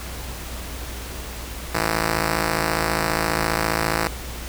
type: ring-modulated tone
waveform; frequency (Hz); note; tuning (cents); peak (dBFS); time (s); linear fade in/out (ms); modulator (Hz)
5% pulse; 164.9; E3; +1; -6; 1.74-4.08; 10; 27.4
effects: added 60 Hz sine -33 dBFS peak until 4.48 s + pink hiss -35 dBFS RMS until 4.48 s